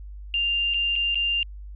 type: tone with dropouts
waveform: sine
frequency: 2793 Hz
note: F7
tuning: 1 cent flat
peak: -21 dBFS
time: 0.34-1.43 s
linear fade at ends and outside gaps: 1 ms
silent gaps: 0.738-0.743 / 0.956-0.961 / 1.146-1.155 s
effects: added 50 Hz sine -36 dBFS peak until 1.75 s